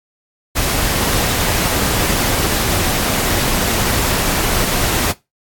pink noise, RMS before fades -17 dBFS, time 0.55-5.13 s, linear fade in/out 20 ms, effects noise-tail reverb RT60 0.2 s tail -18 dB re dry + AAC 64 kbps

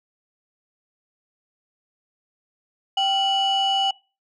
sine tone pair together, 780.6 / 2947 Hz, G5 / F#7, -8 / -8 cents, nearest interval octave + major seventh, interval 2300 cents, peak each -19 / -19 dBFS, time 2.97-3.91 s, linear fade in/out 5 ms, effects noise-tail reverb RT60 0.3 s tail -22 dB re dry + tanh soft clip ceiling -15 dBFS

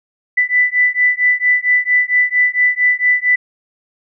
sine beating tone pair, 1985 / 1989.4 Hz, B6 / B6, +8 / +12 cents, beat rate 4.4 Hz, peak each -14 dBFS, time 0.37-3.36 s, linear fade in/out 10 ms, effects none

